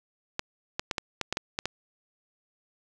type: clicks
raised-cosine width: 0.2 ms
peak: -11 dBFS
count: 9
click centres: 0.394 / 0.795 / 0.912 / 0.982 / 1.213 / 1.326 / 1.371 / 1.589 / 1.656 s
effects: none